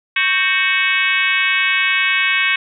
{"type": "harmonic tone with a mistuned harmonic", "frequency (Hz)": 370, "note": "F#4", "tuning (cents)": 0, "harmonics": [3, 4, 5, 6, 7, 8, 9, 10], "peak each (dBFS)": [-26, -21, -22, -18, -19, -25, -26, -30], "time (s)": [0.16, 2.56], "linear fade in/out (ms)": 5, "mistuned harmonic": 4, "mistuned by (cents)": 100, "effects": []}